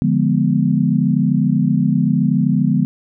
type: chord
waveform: sine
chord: D diminished seventh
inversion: none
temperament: equal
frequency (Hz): 146.83 / 174.61 / 207.7 / 246.9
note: D3 / F3 / Ab3 / Cb4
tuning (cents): 0 / 0 / 0 / 0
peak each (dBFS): -18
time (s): 0.02-2.85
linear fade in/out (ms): 0
effects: none